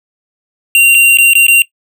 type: tone with dropouts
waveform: square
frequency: 2766 Hz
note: F7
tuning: 17 cents flat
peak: -4 dBFS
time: 0.75-1.62 s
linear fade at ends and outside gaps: 1 ms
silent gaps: 0.946-0.949 / 1.172-1.185 / 1.334-1.353 / 1.467-1.482 s
effects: noise-tail reverb RT60 0.1 s tail -19 dB re dry